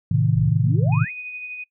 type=chord; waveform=sine; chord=A diminished; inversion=none; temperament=just; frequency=110 / 132 / 158.4 Hz; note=A2 / C3 / Eb3; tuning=0 / +16 / +31 cents; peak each=-20 dBFS; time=0.11-1.05 s; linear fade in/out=5 ms
type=exponential sweep; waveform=sine; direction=up; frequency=34.65 to 2427 Hz; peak=-29 dBFS; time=0.33-1.12 s; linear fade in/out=50 ms
type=tone with tremolo; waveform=sine; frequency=2489 Hz; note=D#7; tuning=in tune; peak=-29 dBFS; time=0.92-1.64 s; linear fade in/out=5 ms; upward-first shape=sine; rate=12 Hz; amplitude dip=35%
effects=noise-tail reverb RT60 0.1 s tail -21 dB re dry

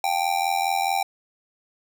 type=tone with amplitude modulation; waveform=square; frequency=785 Hz; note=G5; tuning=2 cents sharp; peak=-18 dBFS; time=0.04-1.03 s; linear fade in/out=2 ms; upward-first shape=sine; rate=84.7 Hz; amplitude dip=85%; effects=none

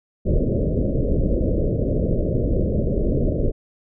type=low-pass noise; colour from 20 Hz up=pink; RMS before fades=-20 dBFS; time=0.25-3.52 s; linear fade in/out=20 ms; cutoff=610 Hz; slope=96 dB/octave; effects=none

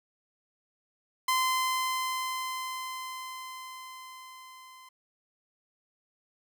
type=tone with level ramp; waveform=sawtooth; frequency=1033 Hz; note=C6; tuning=22 cents flat; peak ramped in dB=-20 to -46 dBFS; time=1.28-4.89 s; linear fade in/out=5 ms; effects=none

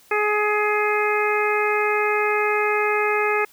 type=harmonic tone; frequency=420 Hz; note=G#4; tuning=19 cents sharp; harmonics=1 / 2 / 3 / 4 / 5 / 6; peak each=-22 / -26 / -25 / -28 / -26 / -27 dBFS; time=0.11-3.45 s; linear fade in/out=5 ms; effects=white hiss -53 dBFS RMS until 3.52 s

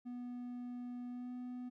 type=tone with pitch glide; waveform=triangle; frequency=245.2 to 248.3 Hz; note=B3 to B3; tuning=-12 to +9 cents; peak=-40 dBFS; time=0.05-1.7 s; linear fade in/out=20 ms; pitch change=+21 cents; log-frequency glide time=1.09-1.32 s; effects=none

